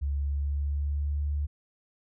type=tone with pitch glide; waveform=sine; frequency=70.6 to 72.84 Hz; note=C#2 to D2; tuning=+32 to -14 cents; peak=-26 dBFS; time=0.01-1.47 s; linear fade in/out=20 ms; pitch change=+54 cents; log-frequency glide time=0.16-1.23 s; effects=none